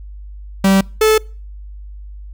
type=tone pair in turn; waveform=45% pulse; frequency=193.7 / 434.8 Hz; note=G3 / A4; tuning=-20 / -21 cents; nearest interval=octave + major second; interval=1399 cents; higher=second; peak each=-9 dBFS; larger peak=neither; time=0.64-0.81 / 1.01-1.18 s; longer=neither; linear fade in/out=5 ms; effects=noise-tail reverb RT60 0.4 s tail -26 dB re dry + added 50 Hz sine -30 dBFS peak until 2.33 s